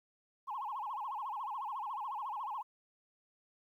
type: tone with vibrato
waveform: sine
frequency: 951 Hz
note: A#5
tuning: 34 cents sharp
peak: -36 dBFS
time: 0.47-2.63 s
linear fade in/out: 20 ms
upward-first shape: sine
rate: 14 Hz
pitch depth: 260 cents each way
effects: tanh soft clip ceiling -33 dBFS + 12-bit